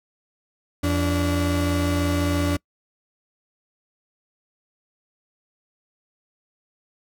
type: tone pair together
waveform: 35% pulse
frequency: 85.9 / 288.9 Hz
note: F2 / D4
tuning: -28 / -28 cents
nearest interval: octave + major sixth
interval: 2100 cents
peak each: -21 dBFS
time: 0.83-2.57 s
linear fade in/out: 10 ms
effects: noise-tail reverb RT60 0.1 s tail -25 dB re dry